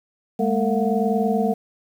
sine tone cluster, 205.6 / 226.3 / 452.7 / 680 / 729 Hz, G#3 / A3 / A4 / F5 / F#5, -17 / +49 / +49 / -46 / -26 cents, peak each -22 / -25 / -23 / -28 / -26 dBFS, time 0.39-1.54 s, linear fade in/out 10 ms, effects 8-bit

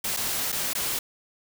white noise with dropouts, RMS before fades -28 dBFS, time 0.04-0.99 s, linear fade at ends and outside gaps 5 ms, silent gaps 0.166-0.17 / 0.52-0.525 / 0.734-0.75 s, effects none

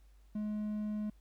triangle tone, 211.4 Hz, G#3, 31 cents sharp, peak -32 dBFS, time 0.35-1.1 s, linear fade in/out 5 ms, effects added 50 Hz sine -58 dBFS peak until 1.2 s + pink hiss -74 dBFS RMS until 1.2 s

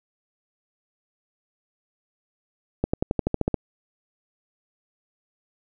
accelerating click train, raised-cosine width 2 ms, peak -8 dBFS, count 10, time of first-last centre 2.84-3.543 s, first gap 95 ms, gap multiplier 0.95, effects none

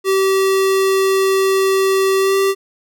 square tone with pitch glide, 385.3 to 390 Hz, G4 to G4, -30 to -9 cents, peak -13 dBFS, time 0.04-2.55 s, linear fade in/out 50 ms, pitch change +21 cents, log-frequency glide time 2.19-2.36 s, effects none

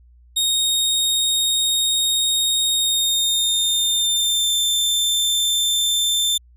sawtooth tone with pitch glide, 3729 to 3561 Hz, A#7 to A7, 0 to +20 cents, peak -14 dBFS, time 0.36-6.38 s, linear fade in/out 10 ms, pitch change -80 cents, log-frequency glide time 2.73-4.54 s, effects added 60 Hz sine -47 dBFS peak until 6.56 s + resampled to 32000 Hz

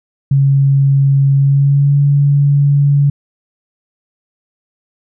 sine tone with pitch glide, 138 to 142.29 Hz, C#3 to C#3, -7 to +46 cents, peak -7 dBFS, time 0.31-3.1 s, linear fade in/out 5 ms, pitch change +53 cents, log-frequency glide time 1.35-1.97 s, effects none

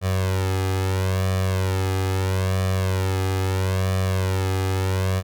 sawtooth tone with flanger, 94.5 Hz, F#2, 37 cents sharp, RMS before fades -22 dBFS, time 0.01-5.23 s, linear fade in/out 50 ms, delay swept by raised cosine 1.7 to 2.44 ms, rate 0.76 Hz, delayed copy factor +0.95, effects none

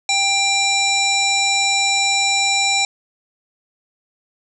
harmonic tone with a mistuned harmonic, 789 Hz, G5, 11 cents sharp, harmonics 1 / 3 / 5 / 7 / 9 / 10, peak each -22 / -19 / -20 / -26 / -23 / -29 dBFS, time 0.09-2.85 s, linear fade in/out 2 ms, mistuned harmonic 7, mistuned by -19 cents, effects none

